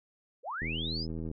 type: linear sweep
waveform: sine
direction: up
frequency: 415.3 to 5230 Hz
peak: -34 dBFS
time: 0.43-1.07 s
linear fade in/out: 50 ms
type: click train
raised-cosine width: 3 ms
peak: -26 dBFS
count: 57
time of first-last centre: 0.62-1.314 s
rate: 80.7 Hz
effects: none